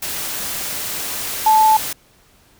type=tone in noise; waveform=sine; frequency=872 Hz; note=A5; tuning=16 cents flat; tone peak=-9 dBFS; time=1.46-1.77 s; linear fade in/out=5 ms; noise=white; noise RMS=-25 dBFS; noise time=0.02-1.93 s; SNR=+13 dB; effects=pink hiss -53 dBFS RMS until 2.59 s